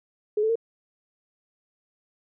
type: tone with pitch steps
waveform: sine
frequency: 421.5 / 439.4 / 458.1 Hz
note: G#4 / A4 / A#4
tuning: +26 / -2 / -30 cents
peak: -20 dBFS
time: 0.37-0.556 s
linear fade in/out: 5 ms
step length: 62 ms
effects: none